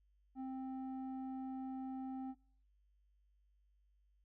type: tone with low-pass filter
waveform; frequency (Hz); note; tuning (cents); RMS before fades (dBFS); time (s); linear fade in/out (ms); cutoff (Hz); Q
square; 262.7; C4; +7; -44; 0.35-2.35; 50; 650; 2.1
effects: noise-tail reverb RT60 0.5 s tail -23 dB re dry + added 50 Hz sine -70 dBFS peak until 4.24 s